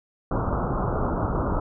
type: low-pass noise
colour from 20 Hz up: pink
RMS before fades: -25 dBFS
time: 0.31-1.6 s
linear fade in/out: 5 ms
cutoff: 1400 Hz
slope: 96 dB/octave
effects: none